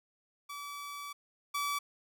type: tone pair in turn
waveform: sawtooth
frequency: 1150 / 1150 Hz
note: D6 / D6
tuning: -37 / -37 cents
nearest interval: unison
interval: 0 cents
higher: neither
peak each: -37 / -28 dBFS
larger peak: second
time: 0.49-1.13 / 1.54-1.79 s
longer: first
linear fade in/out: 10 ms
effects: none